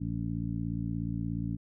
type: harmonic tone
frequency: 56.9 Hz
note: A#1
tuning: 41 cents flat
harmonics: 1 / 2 / 3 / 4 / 5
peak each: -40 / -35 / -35 / -40 / -38 dBFS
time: 0-1.57 s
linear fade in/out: 20 ms
effects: none